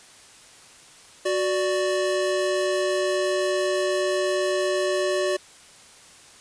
square tone pair together, 370 / 587.3 Hz, F#4 / D5, 0 / 0 cents, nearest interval minor sixth, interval 800 cents, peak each -25 dBFS, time 1.25-5.37 s, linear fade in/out 10 ms, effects white hiss -49 dBFS RMS until 6.4 s + resampled to 22050 Hz

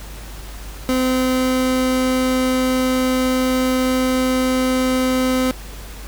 30% pulse tone, 257.2 Hz, C4, 30 cents flat, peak -13 dBFS, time 0.89-5.51 s, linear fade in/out 0 ms, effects added 50 Hz sine -32 dBFS peak until 6.07 s + pink hiss -38 dBFS RMS until 6.07 s

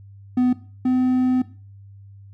triangle tone pair in turn, 250 / 254.5 Hz, B3 / C4, +21 / -48 cents, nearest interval unison, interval 31 cents, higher second, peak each -13 / -14 dBFS, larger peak first, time 0.37-0.53 / 0.85-1.42 s, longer second, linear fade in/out 5 ms, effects noise-tail reverb RT60 0.4 s tail -17 dB re dry + added 99 Hz sine -41 dBFS peak until 2.33 s

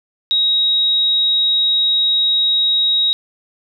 sine tone, 3800 Hz, A#7, 33 cents sharp, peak -12 dBFS, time 0.31-3.13 s, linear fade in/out 0 ms, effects none

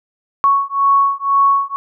sine beating tone pair, 1108.7 / 1110.7 Hz, C#6 / C#6, 0 / +3 cents, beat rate 2 Hz, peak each -14 dBFS, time 0.44-1.76 s, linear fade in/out 0 ms, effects none

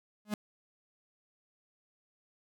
45% pulse tone with exponential growth, 210 Hz, G#3, 19 cents sharp, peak -27 dBFS, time 0.25-0.34 s, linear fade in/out 2 ms, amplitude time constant 18 ms, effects none

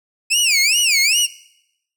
20% pulse tone with vibrato, 2511 Hz, D#7, 15 cents sharp, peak -8 dBFS, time 0.3-1.27 s, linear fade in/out 20 ms, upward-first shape sine, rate 2.5 Hz, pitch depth 270 cents each way, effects noise-tail reverb RT60 0.8 s tail -20 dB re dry

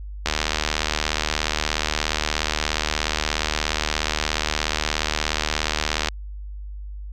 click train, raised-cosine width 0.2 ms, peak -3 dBFS, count 449, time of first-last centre 0.26-6.086 s, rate 76.9 Hz, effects added 50 Hz sine -31 dBFS peak until 7.12 s

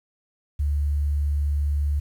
sine tone, 72.6 Hz, D2, 19 cents flat, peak -20 dBFS, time 0.59-2 s, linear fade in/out 10 ms, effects 9-bit

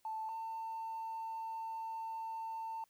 triangle tone pair in turn, 880 / 897.5 Hz, A5 / A5, 0 / +34 cents, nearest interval unison, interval 34 cents, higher second, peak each -34 / -36 dBFS, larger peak first, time 0.05-0.29 / 0.29-2.84 s, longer second, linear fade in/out 2 ms, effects tanh soft clip ceiling -36 dBFS + white hiss -74 dBFS RMS until 2.89 s

